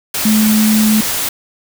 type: tone in noise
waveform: sine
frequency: 215.8 Hz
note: A3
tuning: 33 cents flat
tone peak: -9 dBFS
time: 0.25-1.01 s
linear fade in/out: 5 ms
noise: white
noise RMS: -18 dBFS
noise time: 0.14-1.29 s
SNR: +6 dB
effects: none